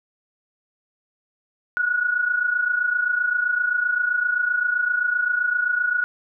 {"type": "tone pair together", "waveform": "sine", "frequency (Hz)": [1437.3, 1465], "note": ["F6", "F#6"], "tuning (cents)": [49, -18], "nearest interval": "unison", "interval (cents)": 33, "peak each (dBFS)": [-25, -20], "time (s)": [1.77, 6.04], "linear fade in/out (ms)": 0, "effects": []}